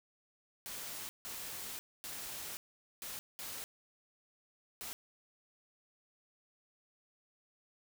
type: noise bursts at uneven times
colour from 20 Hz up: white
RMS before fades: -44 dBFS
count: 6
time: 0.66-1.09 / 1.25-1.79 / 2.04-2.57 / 3.02-3.19 / 3.39-3.64 / 4.81-4.93 s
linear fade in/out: 0 ms
effects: none